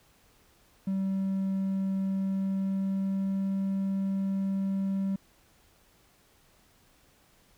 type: tone with pitch glide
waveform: triangle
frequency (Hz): 192.7 to 194.15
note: G3 to G3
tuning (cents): -29 to -16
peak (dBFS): -24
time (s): 0.87-5.16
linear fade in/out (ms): 5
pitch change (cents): +13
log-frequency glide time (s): 2.17-3.5
effects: tanh soft clip ceiling -20 dBFS + pink hiss -63 dBFS RMS until 7.57 s